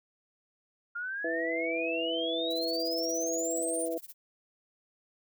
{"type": "exponential sweep", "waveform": "sine", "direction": "up", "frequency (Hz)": [1396.9, 9397], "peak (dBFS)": -33, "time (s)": [0.95, 3.86], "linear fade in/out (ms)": 10}
{"type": "harmonic tone", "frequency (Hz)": 164.81, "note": "E3", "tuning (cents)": 0, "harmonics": [2, 3, 4], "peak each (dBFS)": [-35, -34, -35], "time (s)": [1.24, 3.98], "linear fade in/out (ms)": 5}
{"type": "noise with tremolo", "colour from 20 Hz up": "violet", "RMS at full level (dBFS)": -44, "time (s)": [2.5, 4.14], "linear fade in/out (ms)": 10, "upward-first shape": "sine", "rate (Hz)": 17, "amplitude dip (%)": 95}
{"effects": []}